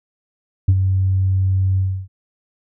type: tone with ADSR envelope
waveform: sine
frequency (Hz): 94.8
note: F#2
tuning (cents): +43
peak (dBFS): -5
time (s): 0.68-2.08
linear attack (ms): 8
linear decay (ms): 53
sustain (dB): -8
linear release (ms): 300
effects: tanh soft clip ceiling -7 dBFS